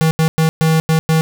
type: tone bursts at uneven times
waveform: square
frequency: 160 Hz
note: D#3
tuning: 49 cents sharp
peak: -11 dBFS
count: 6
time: 0.01-0.11 / 0.19-0.28 / 0.38-0.49 / 0.61-0.8 / 0.89-0.99 / 1.09-1.21 s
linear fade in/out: 0 ms
effects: none